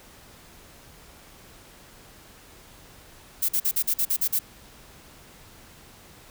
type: noise bursts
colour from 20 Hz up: violet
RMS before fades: -23 dBFS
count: 9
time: 3.42-4.392 s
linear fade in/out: 10 ms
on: 68 ms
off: 45 ms
effects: pink hiss -50 dBFS RMS until 6.3 s

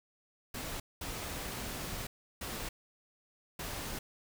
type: noise bursts at uneven times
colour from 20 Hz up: pink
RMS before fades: -40 dBFS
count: 4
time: 0.54-0.8 / 1.01-2.07 / 2.41-2.69 / 3.59-3.99 s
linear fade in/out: 5 ms
effects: none

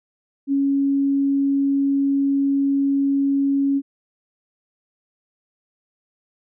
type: tone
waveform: sine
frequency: 277.2 Hz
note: C#4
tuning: in tune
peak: -16 dBFS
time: 0.47-3.82 s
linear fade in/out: 50 ms
effects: none

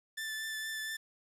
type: tone with vibrato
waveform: sawtooth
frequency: 1760 Hz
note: A6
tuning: in tune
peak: -33 dBFS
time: 0.17-0.97 s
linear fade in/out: 10 ms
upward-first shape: triangle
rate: 4.3 Hz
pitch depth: 16 cents each way
effects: resampled to 32000 Hz + 10-bit

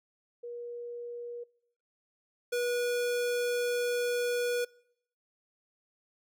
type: tone pair in turn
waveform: sine / square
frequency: 478 / 485.2 Hz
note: A#4 / B4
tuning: +43 / -31 cents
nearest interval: unison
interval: 26 cents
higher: second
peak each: -38 / -29 dBFS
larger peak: second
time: 0.43-1.44 / 2.52-4.65 s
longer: second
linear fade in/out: 10 ms
effects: noise-tail reverb RT60 0.7 s tail -24 dB re dry

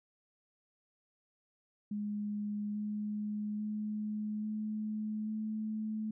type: tone with pitch steps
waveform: sine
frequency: 207.7 / 209.9 / 212.1 / 214.3 / 216.5 Hz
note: G#3 / G#3 / G#3 / A3 / A3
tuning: 0 / +19 / +37 / -45 / -28 cents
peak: -34 dBFS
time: 1.91-6.11 s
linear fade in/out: 5 ms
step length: 840 ms
effects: none

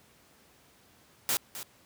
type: noise with echo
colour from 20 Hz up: white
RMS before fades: -28 dBFS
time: 1.29-1.37 s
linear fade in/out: 0 ms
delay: 260 ms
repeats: 1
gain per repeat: -12 dB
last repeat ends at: 1.63 s
effects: pink hiss -61 dBFS RMS until 1.85 s + high-pass 80 Hz 12 dB/octave

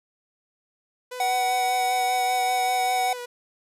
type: tone with vibrato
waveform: sawtooth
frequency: 493.9 Hz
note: B4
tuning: in tune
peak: -29 dBFS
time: 1.11-3.26 s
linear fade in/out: 10 ms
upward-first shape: sine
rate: 5.1 Hz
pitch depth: 28 cents each way
type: tone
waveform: square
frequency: 749 Hz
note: F#5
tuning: 21 cents sharp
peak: -22 dBFS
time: 1.2-3.13 s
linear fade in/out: 2 ms
effects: resampled to 32000 Hz

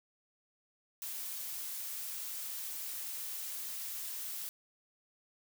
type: noise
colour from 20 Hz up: blue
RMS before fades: -41 dBFS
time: 1.02-4.49 s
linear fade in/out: 0 ms
effects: none

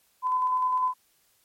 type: tone with tremolo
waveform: sine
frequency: 1013 Hz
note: B5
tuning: 44 cents sharp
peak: -21 dBFS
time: 0.22-0.94 s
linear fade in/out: 50 ms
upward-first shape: square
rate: 9.9 Hz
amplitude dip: 25%
effects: white hiss -66 dBFS RMS until 1.44 s + MP3 64 kbps

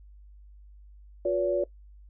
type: tone cluster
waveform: sine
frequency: 358.4 / 483.3 / 569 Hz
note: F4 / B4 / C#5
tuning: +45 / -38 / +45 cents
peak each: -28 / -33 / -25 dBFS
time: 1.25-1.64 s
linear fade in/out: 5 ms
effects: noise-tail reverb RT60 0.1 s tail -19 dB re dry + added 50 Hz sine -48 dBFS peak until 2.09 s

